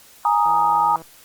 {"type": "chord", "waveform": "sine", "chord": "Ab suspended second", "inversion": "none", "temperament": "equal", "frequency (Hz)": [830.6, 932.3, 1244.5], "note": ["Ab5", "Bb5", "Eb6"], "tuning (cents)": [0, 0, 0], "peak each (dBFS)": [-19, -18, -20], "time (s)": [0.25, 0.96], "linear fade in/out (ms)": 2}
{"type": "click train", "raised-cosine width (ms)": 1, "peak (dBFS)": -26, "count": 92, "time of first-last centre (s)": [0.46, 1.018], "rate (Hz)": 163}
{"effects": ["white hiss -48 dBFS RMS until 1.24 s", "Opus 48 kbps"]}